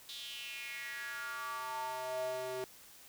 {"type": "tone with high-pass filter sweep", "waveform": "square", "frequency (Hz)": 128.3, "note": "C3", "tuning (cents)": -34, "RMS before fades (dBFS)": -41, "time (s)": [0.09, 2.64], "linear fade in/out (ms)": 0, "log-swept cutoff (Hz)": [3700, 450], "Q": 5.2, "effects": ["white hiss -57 dBFS RMS until 3.08 s"]}